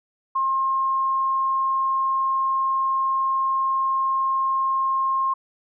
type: tone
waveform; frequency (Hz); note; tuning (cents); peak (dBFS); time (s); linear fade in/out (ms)
sine; 1067; C6; +34; -19; 0.35-5.34; 10
effects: none